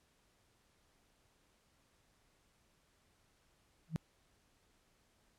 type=tone with exponential growth; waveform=sine; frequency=160.5 Hz; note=E3; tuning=46 cents flat; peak=-28 dBFS; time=3.88-3.96 s; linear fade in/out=0 ms; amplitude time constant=17 ms; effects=pink hiss -73 dBFS RMS until 5.38 s + low-pass 11000 Hz 12 dB/octave